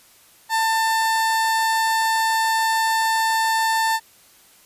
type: tone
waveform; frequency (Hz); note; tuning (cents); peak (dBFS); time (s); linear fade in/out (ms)
30% pulse; 893; A5; +25; -15; 0.49-4; 50
effects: white hiss -52 dBFS RMS until 4.65 s + resampled to 32000 Hz